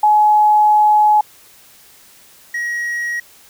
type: tone pair in turn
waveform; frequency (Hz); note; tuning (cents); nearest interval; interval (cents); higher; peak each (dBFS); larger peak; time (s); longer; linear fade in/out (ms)
sine / triangle; 846 / 1899.2; G#5 / A#6; +32 / +32; octave + major second; 1400; second; -8 / -17; first; 0.03-1.21 / 2.54-3.2; first; 5
effects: white hiss -46 dBFS RMS until 3.49 s